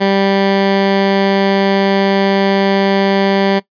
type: tone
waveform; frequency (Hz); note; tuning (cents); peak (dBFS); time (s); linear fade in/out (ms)
15% pulse; 196; G3; 0; -4; 0-3.6; 20
effects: noise-tail reverb RT60 0.1 s tail -19 dB re dry + resampled to 11025 Hz